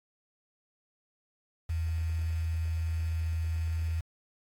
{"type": "tone with quantisation", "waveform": "sine", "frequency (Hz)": 81.7, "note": "E2", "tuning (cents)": -15, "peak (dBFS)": -28, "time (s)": [1.69, 4.01], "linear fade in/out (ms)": 10, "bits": 8, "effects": ["AAC 64 kbps"]}